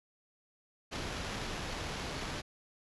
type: noise with sample-and-hold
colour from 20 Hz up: pink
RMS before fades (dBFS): -39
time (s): 0.91-2.42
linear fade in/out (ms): 20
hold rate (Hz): 8820
effects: resampled to 24000 Hz